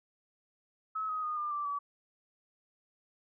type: tone with pitch steps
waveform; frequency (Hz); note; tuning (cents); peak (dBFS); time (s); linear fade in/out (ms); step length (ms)
sine; 1289 / 1258.8 / 1229.4 / 1200.6 / 1172.5 / 1145.1; E6 / D#6 / D#6 / D6 / D6 / D6; -39 / +20 / -21 / +38 / -3 / -44; -32; 0.95-1.79; 10; 140
effects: none